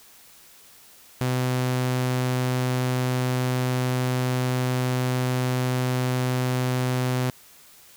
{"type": "tone", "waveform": "sawtooth", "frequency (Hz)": 126.9, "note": "B2", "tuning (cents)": 47, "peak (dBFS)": -18, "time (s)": [1.21, 7.3], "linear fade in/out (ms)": 0, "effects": ["white hiss -51 dBFS RMS until 7.96 s"]}